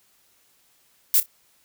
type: noise with echo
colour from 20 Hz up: violet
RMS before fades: -17 dBFS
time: 1.14-1.2 s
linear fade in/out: 2 ms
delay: 30 ms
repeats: 2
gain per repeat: -15 dB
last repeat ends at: 1.26 s
effects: white hiss -62 dBFS RMS until 1.64 s